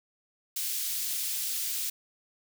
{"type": "high-pass noise", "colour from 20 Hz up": "white", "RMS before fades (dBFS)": -32, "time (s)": [0.56, 1.9], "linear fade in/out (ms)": 5, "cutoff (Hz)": 3300, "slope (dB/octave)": 12, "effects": []}